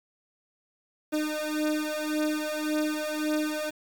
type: beating tone pair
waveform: 30% pulse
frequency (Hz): 304.1 / 305.9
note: D#4 / D#4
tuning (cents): -40 / -29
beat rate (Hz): 1.8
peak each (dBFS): -27 / -27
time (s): 1.12-3.71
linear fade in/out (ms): 20
effects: 8-bit